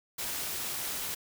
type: noise with amplitude modulation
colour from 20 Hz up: white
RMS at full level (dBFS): -33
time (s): 0.18-1.15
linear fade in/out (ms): 10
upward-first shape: sine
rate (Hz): 298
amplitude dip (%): 50
effects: none